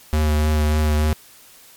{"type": "tone with vibrato", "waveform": "square", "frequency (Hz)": 76.2, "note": "D#2", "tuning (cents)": -36, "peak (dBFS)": -16, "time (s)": [0.13, 1.13], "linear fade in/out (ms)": 0, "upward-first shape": "triangle", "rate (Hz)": 3.4, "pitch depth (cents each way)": 22, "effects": ["white hiss -47 dBFS RMS until 1.76 s", "MP3 96 kbps"]}